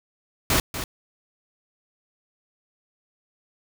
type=noise with echo; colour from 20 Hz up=pink; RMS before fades=-20 dBFS; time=0.5-0.6 s; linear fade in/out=2 ms; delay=240 ms; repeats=1; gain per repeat=-10 dB; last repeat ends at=0.84 s; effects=none